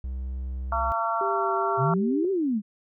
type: tone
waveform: triangle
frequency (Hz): 64.4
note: C2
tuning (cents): -27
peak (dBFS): -27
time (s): 0.04-0.92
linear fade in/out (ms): 0
type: harmonic tone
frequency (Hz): 226.9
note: A#3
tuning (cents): -47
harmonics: 3 / 4 / 5 / 6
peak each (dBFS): -29 / -29 / -29 / -29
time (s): 0.72-1.94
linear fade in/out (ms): 2
type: tone with vibrato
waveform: sine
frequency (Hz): 392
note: G4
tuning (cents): 0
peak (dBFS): -28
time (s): 1.21-2.25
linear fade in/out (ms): 2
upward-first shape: triangle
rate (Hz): 2.3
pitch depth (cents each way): 18
type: exponential two-way sweep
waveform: sine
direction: up then down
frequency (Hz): 119.3 to 400 to 196.5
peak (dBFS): -22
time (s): 1.77-2.62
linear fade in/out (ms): 50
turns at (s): 2.31
effects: none